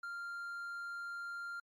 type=tone; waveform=triangle; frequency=1393 Hz; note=F6; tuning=5 cents flat; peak=-39 dBFS; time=0.03-1.6 s; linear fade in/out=5 ms; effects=AAC 48 kbps